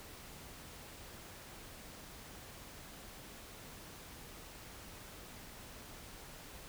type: silence
effects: pink hiss -52 dBFS RMS until 6.68 s